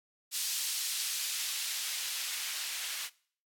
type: noise with band-pass filter sweep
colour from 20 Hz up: blue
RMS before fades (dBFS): -36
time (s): 0.31-3.1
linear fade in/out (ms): 50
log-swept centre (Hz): 4500 to 2200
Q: 0.8
effects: noise-tail reverb RT60 0.5 s tail -22 dB re dry + AAC 64 kbps